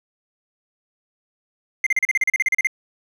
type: tone bursts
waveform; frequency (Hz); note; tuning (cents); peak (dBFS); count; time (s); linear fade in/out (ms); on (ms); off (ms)
triangle; 2093; C7; 0; -13; 14; 1.84-2.671; 2; 25; 37
effects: none